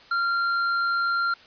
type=tone with hard clipping; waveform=sine; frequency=1384 Hz; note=F6; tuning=16 cents flat; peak=-23 dBFS; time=0.11-1.34 s; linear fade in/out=5 ms; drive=6 dB; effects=white hiss -50 dBFS RMS until 1.46 s + resampled to 11025 Hz